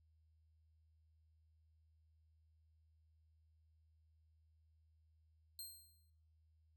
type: tone with exponential decay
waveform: 15% pulse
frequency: 4186 Hz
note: C8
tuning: in tune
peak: -39 dBFS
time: 5.59-6.1 s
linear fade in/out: 1 ms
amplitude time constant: 110 ms
effects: noise-tail reverb RT60 0.7 s tail -17 dB re dry + added 79 Hz sine -70 dBFS peak until 6.76 s